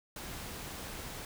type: noise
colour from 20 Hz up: pink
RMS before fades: -43 dBFS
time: 0.16-1.25 s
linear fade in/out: 2 ms
effects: none